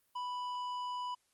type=tone with tanh clipping; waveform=sine; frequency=990 Hz; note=B5; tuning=4 cents sharp; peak=-38 dBFS; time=0.15-1.15 s; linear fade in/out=10 ms; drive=10 dB; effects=white hiss -75 dBFS RMS until 1.33 s + Opus 32 kbps